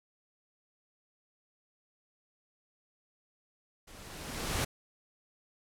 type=noise with level ramp; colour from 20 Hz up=pink; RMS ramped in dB=-53 to -30 dBFS; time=3.87-4.65 s; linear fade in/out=10 ms; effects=low-pass 12000 Hz 12 dB/octave